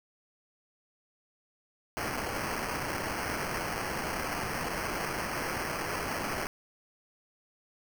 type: noise with sample-and-hold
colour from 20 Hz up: violet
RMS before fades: -34 dBFS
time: 1.97-6.47 s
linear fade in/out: 0 ms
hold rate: 3675 Hz
effects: none